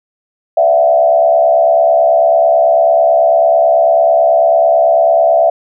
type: tone with frequency modulation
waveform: sine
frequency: 665 Hz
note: E5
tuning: 15 cents sharp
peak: -6 dBFS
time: 0.57-5.5 s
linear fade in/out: 5 ms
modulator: 69.1 Hz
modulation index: 0.97
effects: none